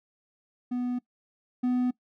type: tone pair in turn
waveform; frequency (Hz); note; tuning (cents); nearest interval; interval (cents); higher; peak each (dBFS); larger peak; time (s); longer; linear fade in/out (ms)
triangle; 246.9 / 249.3; B3 / B3; 0 / +16; unison; 16; second; -25 / -21; second; 0.71-0.99 / 1.63-1.91; neither; 10
effects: noise-tail reverb RT60 0.1 s tail -20 dB re dry